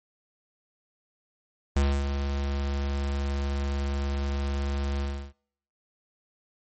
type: tone with ADSR envelope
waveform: square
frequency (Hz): 69.9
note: C#2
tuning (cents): +15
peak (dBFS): -20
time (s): 1.76-5.33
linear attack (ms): 4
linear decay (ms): 260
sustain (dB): -7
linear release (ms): 320
effects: noise-tail reverb RT60 0.7 s tail -25 dB re dry + MP3 32 kbps